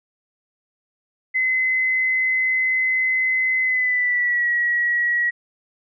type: tone with pitch glide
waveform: sine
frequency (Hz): 2041 to 1915.4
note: C7 to A#6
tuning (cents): -44 to +46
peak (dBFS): -17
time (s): 1.34-5.31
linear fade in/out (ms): 20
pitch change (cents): -110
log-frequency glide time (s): 3.62-4.49
effects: none